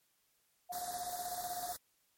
sine tone with tremolo, 715 Hz, F5, 41 cents sharp, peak -37 dBFS, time 0.69-1.74 s, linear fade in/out 20 ms, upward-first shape square, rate 16 Hz, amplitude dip 60%
white band-stop noise, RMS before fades -44 dBFS, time 0.72-1.77 s, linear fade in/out 10 ms, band 1900 to 3600 Hz, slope 96 dB/octave
effects white hiss -75 dBFS RMS until 2.17 s + MP3 64 kbps

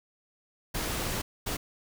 pink noise bursts at uneven times, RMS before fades -32 dBFS, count 2, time 0.74-1.22 / 1.46-1.57 s, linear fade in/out 10 ms, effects none

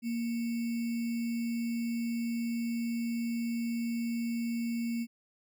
sine tone with sample-and-hold, 233.1 Hz, A#3, in tune, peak -30 dBFS, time 0.02-5.07 s, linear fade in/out 50 ms, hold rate 2450 Hz, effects none

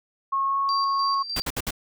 sine tone with pitch glide, 1090 to 1100.8 Hz, C#6 to C#6, -29 to -12 cents, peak -21 dBFS, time 0.32-1.23 s, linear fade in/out 10 ms, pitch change +17 cents, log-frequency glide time 0.45-0.58 s
sine tone with tremolo, 4702 Hz, D8, 1 cent sharp, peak -27 dBFS, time 0.69-1.42 s, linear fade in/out 0 ms, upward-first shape square, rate 3.3 Hz, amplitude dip 55%
pink noise bursts, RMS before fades -28 dBFS, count 4, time 1.36-1.708 s, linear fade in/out 5 ms, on 42 ms, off 60 ms
effects none

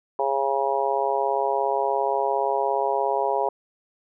harmonic tone, 137.2 Hz, C#3, 17 cents flat, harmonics 3 / 4 / 5 / 6 / 7, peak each -27 / -27 / -27 / -27 / -27 dBFS, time 0.19-3.49 s, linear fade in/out 2 ms, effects none

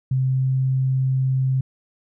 sine tone with pitch glide, 130.81 to 131.57 Hz, C3 to C3, 0 to +10 cents, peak -17 dBFS, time 0.11-1.61 s, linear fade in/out 5 ms, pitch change +10 cents, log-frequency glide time 0.25-0.51 s, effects none

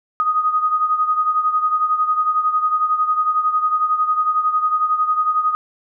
sine beating tone pair, 1244.5 / 1255.5 Hz, D#6 / D#6, 0 / +15 cents, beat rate 11 Hz, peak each -16 / -22 dBFS, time 0.2-5.55 s, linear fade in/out 0 ms, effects none

